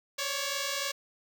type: tone pair together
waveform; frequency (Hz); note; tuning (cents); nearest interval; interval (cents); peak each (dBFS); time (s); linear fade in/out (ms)
5% pulse; 546.6 / 570; C#5 / C#5; -24 / +48; minor second; 72; -22; 0.18-0.92; 10
effects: none